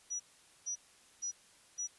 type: tone bursts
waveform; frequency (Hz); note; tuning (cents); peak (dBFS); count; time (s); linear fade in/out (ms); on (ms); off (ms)
sine; 5850; F#8; -21; -35; 4; 0.1-1.876; 20; 99; 460
effects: white hiss -63 dBFS RMS until 1.98 s + resampled to 24000 Hz